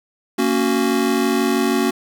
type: chord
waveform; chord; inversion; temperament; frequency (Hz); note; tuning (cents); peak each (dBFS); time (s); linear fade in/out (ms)
square; F# major; first; just; 231.2 / 277.5 / 370; A#3 / C#4 / F#4; -14 / +2 / 0; -21; 0.38-1.91; 10
effects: 8-bit